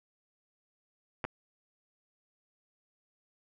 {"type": "clicks", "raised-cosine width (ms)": 0.5, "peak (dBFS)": -19, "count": 2, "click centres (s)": [1.242, 1.25], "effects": []}